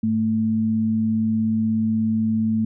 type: tone pair together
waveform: sine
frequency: 104.84 / 220.8 Hz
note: G#2 / A3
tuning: +17 / +6 cents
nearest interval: octave + minor second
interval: 1289 cents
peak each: -28 / -18 dBFS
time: 0.03-2.65 s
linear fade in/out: 5 ms
effects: none